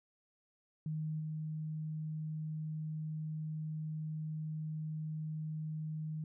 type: tone with level steps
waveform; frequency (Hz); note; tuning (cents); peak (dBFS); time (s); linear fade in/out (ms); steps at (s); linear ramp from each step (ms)
sine; 155.56; D#3; 0; -35 / -37; 0.86-6.24; 2; 1.19; 20
effects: none